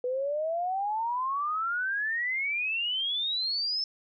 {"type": "exponential sweep", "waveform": "sine", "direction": "up", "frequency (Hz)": [489.9, 5320], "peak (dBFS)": -27, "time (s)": [0.04, 3.84], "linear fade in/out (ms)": 2, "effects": []}